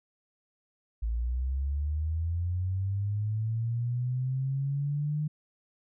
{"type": "linear sweep", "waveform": "sine", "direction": "up", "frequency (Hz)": [54.6, 152.7], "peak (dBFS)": -27, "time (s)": [1.02, 5.28], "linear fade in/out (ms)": 10, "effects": []}